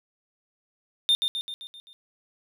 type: tone with echo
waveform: triangle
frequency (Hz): 3620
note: A7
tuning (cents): +48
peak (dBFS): -16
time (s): 1.09-1.15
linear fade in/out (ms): 0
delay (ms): 130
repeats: 6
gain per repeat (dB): -5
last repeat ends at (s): 1.93
effects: none